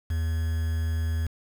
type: tone with quantisation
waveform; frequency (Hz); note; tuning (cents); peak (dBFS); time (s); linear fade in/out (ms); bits
triangle; 80.9; E2; -32; -22; 0.1-1.27; 5; 7
effects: none